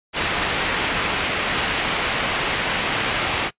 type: low-pass noise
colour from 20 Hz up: white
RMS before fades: -23 dBFS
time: 0.13-3.51 s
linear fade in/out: 50 ms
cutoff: 3200 Hz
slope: 24 dB/octave
effects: noise-tail reverb RT60 0.1 s tail -22 dB re dry + resampled to 8000 Hz

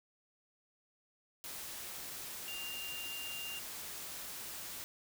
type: tone in noise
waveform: sine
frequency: 2794 Hz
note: F7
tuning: in tune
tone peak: -42 dBFS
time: 2.48-3.59 s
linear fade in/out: 0 ms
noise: white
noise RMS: -45 dBFS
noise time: 1.44-4.84 s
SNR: 0 dB
effects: none

